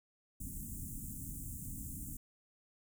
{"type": "band-stop noise", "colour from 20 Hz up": "pink", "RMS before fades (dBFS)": -44, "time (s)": [0.4, 2.17], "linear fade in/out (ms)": 5, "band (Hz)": [280, 7300], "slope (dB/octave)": 48, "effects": []}